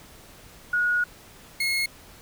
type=tone pair in turn; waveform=sine / 30% pulse; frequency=1450 / 2163 Hz; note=F#6 / C#7; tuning=-35 / -43 cents; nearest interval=perfect fifth; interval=692 cents; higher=second; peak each=-20 / -20 dBFS; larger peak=neither; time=0.73-1.04 / 1.6-1.86 s; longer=first; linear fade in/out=5 ms; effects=pink hiss -49 dBFS RMS until 2.21 s